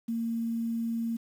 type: tone with quantisation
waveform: sine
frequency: 229.8 Hz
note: A#3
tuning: 25 cents flat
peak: -28 dBFS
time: 0.08-1.17 s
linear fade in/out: 10 ms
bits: 9
effects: none